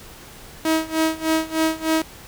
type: tone with tremolo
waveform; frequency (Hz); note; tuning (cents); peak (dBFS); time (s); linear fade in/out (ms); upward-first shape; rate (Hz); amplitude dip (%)
sawtooth; 319.3; D#4; +45; -12; 0.65-2.02; 2; sine; 3.3; 90
effects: pink hiss -42 dBFS RMS until 2.27 s